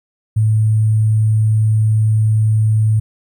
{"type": "tone with sample-and-hold", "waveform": "sine", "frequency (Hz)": 108.8, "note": "A2", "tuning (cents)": -19, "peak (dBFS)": -10, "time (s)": [0.36, 3], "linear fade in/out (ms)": 10, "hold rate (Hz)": 8820, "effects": []}